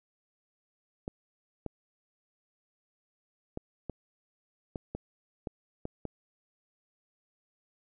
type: clicks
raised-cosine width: 2 ms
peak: -22 dBFS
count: 9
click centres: 1.079 / 1.663 / 3.574 / 3.897 / 4.758 / 4.95 / 5.472 / 5.854 / 6.053 s
effects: none